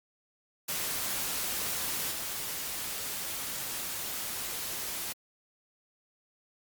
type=noise with level steps; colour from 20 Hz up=white; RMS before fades=-33 / -36 dBFS; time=0.68-5.13 s; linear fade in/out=10 ms; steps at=2.11 s; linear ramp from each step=10 ms; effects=Opus 48 kbps